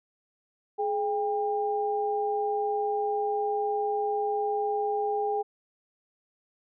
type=tone pair together; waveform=sine; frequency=421.5 / 800.5 Hz; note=G#4 / G5; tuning=+26 / +36 cents; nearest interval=major seventh; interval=1110 cents; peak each=-28 dBFS; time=0.78-5.43 s; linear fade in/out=20 ms; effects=none